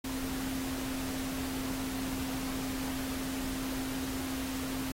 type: tone in noise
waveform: sine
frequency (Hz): 263.6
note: C4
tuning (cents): +13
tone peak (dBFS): -35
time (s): 0.04-4.92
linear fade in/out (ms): 5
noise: pink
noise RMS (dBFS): -40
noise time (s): 0.04-4.92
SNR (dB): +2
effects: AAC 48 kbps